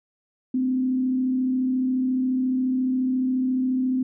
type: tone with frequency modulation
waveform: sine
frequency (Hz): 257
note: C4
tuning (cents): -31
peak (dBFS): -20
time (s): 0.54-4.03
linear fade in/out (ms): 5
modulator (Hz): 34.3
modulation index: 0.28
effects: none